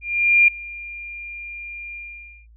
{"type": "tone with ADSR envelope", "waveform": "sine", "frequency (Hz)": 2400, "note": "D7", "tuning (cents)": 37, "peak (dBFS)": -9, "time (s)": [0.01, 2.47], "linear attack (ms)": 470, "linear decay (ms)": 4, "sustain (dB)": -22, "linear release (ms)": 520, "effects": ["added 56 Hz sine -46 dBFS peak until 2.56 s"]}